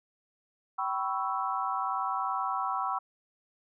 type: chord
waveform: sine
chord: C# half-diminished seventh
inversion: second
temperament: equal with one note detuned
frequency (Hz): 770.1 / 987.8 / 1108.7 / 1318.5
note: G5 / B5 / C#6 / E6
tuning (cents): -31 / 0 / 0 / 0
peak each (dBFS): -34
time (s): 0.78-2.99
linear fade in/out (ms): 10
effects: none